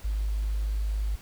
sine tone with quantisation, 51.91 Hz, G#1, in tune, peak -25 dBFS, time 0.04-1.16 s, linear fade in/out 10 ms, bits 9, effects pink hiss -51 dBFS RMS until 1.21 s

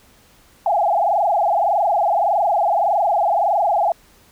sine tone with frequency modulation, 752 Hz, F#5, 28 cents sharp, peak -14 dBFS, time 0.66-3.92 s, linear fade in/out 2 ms, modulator 21.7 Hz, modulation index 4.3, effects pink hiss -52 dBFS RMS until 4.31 s

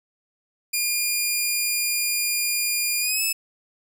10% pulse tone with pitch glide, 2417 to 2605 Hz, D7 to E7, +49 to -21 cents, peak -13 dBFS, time 0.73-3.33 s, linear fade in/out 10 ms, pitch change +130 cents, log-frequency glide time 3-3.22 s, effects none

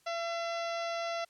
harmonic tone, 676 Hz, E5, 43 cents sharp, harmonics 1 / 2 / 3 / 4 / 5 / 6 / 7 / 8 / 9, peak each -34 / -40 / -44 / -46 / -48 / -50 / -51 / -52 / -53 dBFS, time 0.06-1.25 s, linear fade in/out 10 ms, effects white hiss -68 dBFS RMS until 1.29 s + low-pass 11000 Hz 12 dB/octave

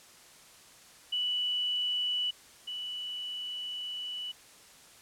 sine tone pair in turn, 2960 / 2960 Hz, F#7 / F#7, 0 / 0 cents, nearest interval unison, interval 0 cents, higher neither, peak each -28 / -35 dBFS, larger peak first, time 1.12-2.31 / 2.67-4.32 s, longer second, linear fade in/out 10 ms, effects white hiss -55 dBFS RMS until 5.01 s + low-pass 10000 Hz 12 dB/octave

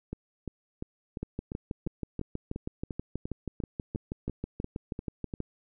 two click trains, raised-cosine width 3 ms, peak -22 / -20 dBFS, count 16 / 27, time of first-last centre 0.13-5.338 / 1.23-5.403 s, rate 2.88 / 6.23 Hz, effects none

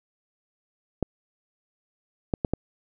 clicks, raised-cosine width 2 ms, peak -10 dBFS, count 4, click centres 1.027 / 2.338 / 2.448 / 2.536 s, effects none

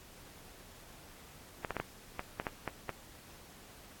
clicks, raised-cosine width 0.5 ms, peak -19 dBFS, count 9, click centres 1.648 / 1.707 / 1.767 / 1.8 / 2.194 / 2.399 / 2.468 / 2.677 / 2.893 s, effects pink hiss -55 dBFS RMS until 4 s + AAC 64 kbps

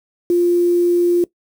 sine tone with quantisation, 349.2 Hz, F4, in tune, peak -11 dBFS, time 0.3-1.24 s, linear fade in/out 2 ms, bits 6, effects noise-tail reverb RT60 0.1 s tail -19 dB re dry

